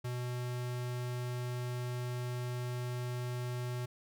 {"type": "tone", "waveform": "square", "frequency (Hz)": 123.47, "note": "B2", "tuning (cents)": 0, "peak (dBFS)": -36, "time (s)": [0.04, 3.86], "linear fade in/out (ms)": 10, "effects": []}